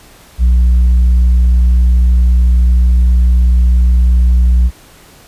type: tone with tanh clipping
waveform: sine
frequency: 61 Hz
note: B1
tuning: 21 cents flat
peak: -6 dBFS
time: 0.38-4.71 s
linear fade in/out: 50 ms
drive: 2 dB
effects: pink hiss -41 dBFS RMS until 5.27 s + resampled to 32000 Hz